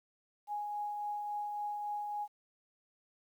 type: tone with tremolo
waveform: sine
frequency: 830 Hz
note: G#5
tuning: 1 cent flat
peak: -34 dBFS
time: 0.47-2.28 s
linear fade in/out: 50 ms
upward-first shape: triangle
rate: 3.6 Hz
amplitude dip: 30%
effects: 11-bit